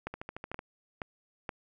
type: two click trains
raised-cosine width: 0.5 ms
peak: -24 / -20 dBFS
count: 7 / 4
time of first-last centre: 0.14-0.591 / 0.07-1.492 s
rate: 13.3 / 2.11 Hz
effects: none